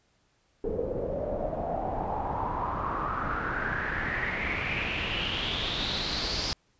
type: noise with low-pass filter sweep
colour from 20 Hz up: pink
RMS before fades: -31 dBFS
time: 0.64-6.53 s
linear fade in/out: 0 ms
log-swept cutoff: 450 to 5000 Hz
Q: 6.1
effects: pink hiss -69 dBFS RMS until 6.79 s + resampled to 16000 Hz